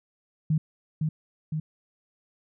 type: tone with echo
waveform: sine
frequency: 155.56 Hz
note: D#3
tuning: in tune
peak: -20 dBFS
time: 0.5-0.58 s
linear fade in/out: 5 ms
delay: 510 ms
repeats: 2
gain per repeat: -3 dB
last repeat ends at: 1.6 s
effects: none